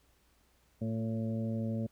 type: harmonic tone with a mistuned harmonic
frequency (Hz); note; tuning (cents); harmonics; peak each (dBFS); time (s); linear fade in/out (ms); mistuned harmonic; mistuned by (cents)
112.2; A2; +34; 1 / 2 / 3 / 4 / 5 / 6; -35 / -34 / -48 / -47 / -43 / -55; 0.81-1.87; 10; 3; +36
effects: added 60 Hz sine -70 dBFS peak until 1.91 s + pink hiss -70 dBFS RMS until 1.91 s